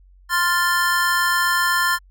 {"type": "chord", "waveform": "square", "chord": "F major", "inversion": "second", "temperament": "equal", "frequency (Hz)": [1046.5, 1396.9, 1760], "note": ["C6", "F6", "A6"], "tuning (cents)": [0, 0, 0], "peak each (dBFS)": [-22, -23, -21], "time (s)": [0.29, 1.99], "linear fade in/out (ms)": 50, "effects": ["added 46 Hz sine -47 dBFS peak until 2.1 s"]}